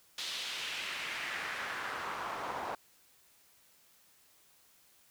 pink noise with band-pass filter sweep, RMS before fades -39 dBFS, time 0.18-2.75 s, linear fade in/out 2 ms, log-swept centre 3900 to 810 Hz, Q 1.8, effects white hiss -65 dBFS RMS until 5.1 s

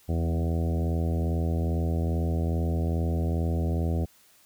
harmonic tone with a mistuned harmonic, 82.41 Hz, E2, in tune, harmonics 1 / 2 / 3 / 4 / 5 / 6 / 7 / 8 / 9, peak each -25 / -31 / -35 / -37 / -39 / -41 / -42 / -43 / -44 dBFS, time 0.08-4.06 s, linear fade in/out 20 ms, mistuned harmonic 2, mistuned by +22 cents, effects white hiss -59 dBFS RMS until 4.45 s

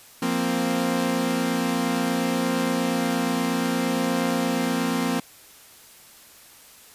sawtooth chord, F suspended fourth, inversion none, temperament equal, 174.61 / 233.1 / 261.6 Hz, F3 / Bb3 / C4, 0 / 0 / 0 cents, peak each -25 / -22 / -21 dBFS, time 0.22-5.2 s, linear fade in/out 5 ms, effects white hiss -49 dBFS RMS until 6.94 s + resampled to 32000 Hz

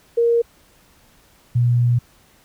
sine tone pair in turn, 468 / 120.85 Hz, A#4 / B2, +7 / -37 cents, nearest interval octave + major seventh, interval 2344 cents, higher first, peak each -13 dBFS, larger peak neither, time 0.17-0.42 / 1.55-1.99 s, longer second, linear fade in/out 10 ms, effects pink hiss -54 dBFS RMS until 2.44 s

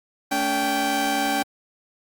sawtooth tone cluster, 220.2 / 284.3 / 782 Hz, A3 / C#4 / G5, +2 / +44 / -4 cents, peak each -28 / -22 / -19 dBFS, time 0.31-1.43 s, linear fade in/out 10 ms, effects Opus 48 kbps

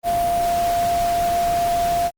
sine tone in noise, 693 Hz, F5, 14 cents flat, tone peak -17 dBFS, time 0.03-2.11 s, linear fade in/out 50 ms, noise pink, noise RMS -30 dBFS, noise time 0.03-2.11 s, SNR +10 dB, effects Opus 32 kbps

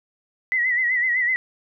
sine tone with vibrato, 1975.5 Hz, B6, in tune, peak -18 dBFS, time 0.52-1.36 s, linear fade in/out 0 ms, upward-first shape sine, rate 7.9 Hz, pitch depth 75 cents each way, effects none

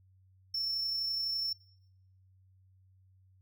triangle tone with amplitude modulation, 5400 Hz, E8, 41 cents sharp, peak -29 dBFS, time 0.54-1.53 s, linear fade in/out 5 ms, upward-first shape sine, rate 31.9 Hz, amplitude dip 30%, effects noise-tail reverb RT60 0.9 s tail -25 dB re dry + added 94 Hz sine -61 dBFS peak until 3.41 s

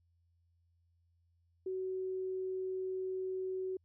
sine tone, 375 Hz, F#4, 23 cents sharp, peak -35 dBFS, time 1.66-3.77 s, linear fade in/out 5 ms, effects added 85 Hz sine -70 dBFS peak until 3.84 s

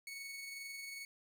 sawtooth tone with amplitude modulation, 2217 Hz, C#7, in tune, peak -40 dBFS, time 0.07-1.05 s, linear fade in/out 2 ms, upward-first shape sine, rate 22.4 Hz, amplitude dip 30%, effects none

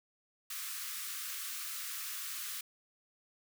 white high-pass noise, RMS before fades -41 dBFS, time 0.5-2.61 s, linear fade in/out 5 ms, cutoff 1100 Hz, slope 96 dB/octave, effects none

